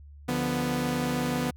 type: chord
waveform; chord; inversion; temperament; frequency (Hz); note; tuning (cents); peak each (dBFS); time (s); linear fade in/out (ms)
sawtooth; B diminished; first; equal; 146.83 / 174.61 / 246.9; D3 / F3 / B3; 0 / 0 / 0; -28 / -30 / -24; 0.28-1.51; 10
effects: added 72 Hz sine -45 dBFS peak until 1.56 s